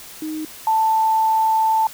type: tone pair in turn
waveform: sine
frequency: 311.1 / 883.7 Hz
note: D#4 / A5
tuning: 0 / +7 cents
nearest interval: octave + tritone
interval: 1807 cents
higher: second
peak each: -24 / -14 dBFS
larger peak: second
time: 0.22-0.45 / 0.67-1.87 s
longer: second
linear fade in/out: 2 ms
effects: white hiss -39 dBFS RMS until 1.93 s